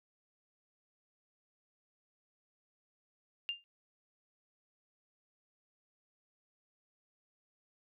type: tone with exponential decay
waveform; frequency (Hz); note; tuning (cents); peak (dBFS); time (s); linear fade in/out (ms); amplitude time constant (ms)
sine; 2800; F7; +4; -30; 3.49-3.64; 0; 31
effects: none